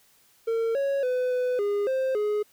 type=tone with pitch steps; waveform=triangle; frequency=455.5 / 554 / 503 / 500 / 408.3 / 525 / 419.1 Hz; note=A#4 / C#5 / B4 / B4 / G#4 / C5 / G#4; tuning=-40 / -1 / +32 / +21 / -29 / +6 / +16 cents; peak=-21 dBFS; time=0.47-2.43 s; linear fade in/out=10 ms; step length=280 ms; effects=white hiss -61 dBFS RMS until 2.52 s